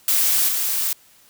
blue noise with level steps, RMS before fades -18 / -22 dBFS, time 0.08-0.93 s, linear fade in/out 2 ms, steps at 0.48 s, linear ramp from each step 10 ms, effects white hiss -53 dBFS RMS until 1.29 s

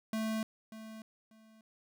square tone with echo, 220 Hz, A3, in tune, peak -33 dBFS, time 0.13-0.43 s, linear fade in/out 2 ms, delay 590 ms, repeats 2, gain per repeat -13 dB, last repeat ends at 1.61 s, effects none

